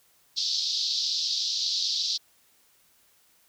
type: band-pass noise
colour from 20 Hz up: pink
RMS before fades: -28 dBFS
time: 0.36-2.18 s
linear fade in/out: 20 ms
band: 3800 to 5300 Hz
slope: 48 dB/octave
effects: white hiss -63 dBFS RMS until 3.48 s